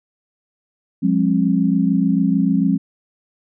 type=tone cluster; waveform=sine; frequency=177.3 / 204.1 / 268.5 Hz; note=F3 / G#3 / C4; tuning=+26 / -30 / +45 cents; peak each=-18 dBFS; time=1.02-2.78 s; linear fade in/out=20 ms; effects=none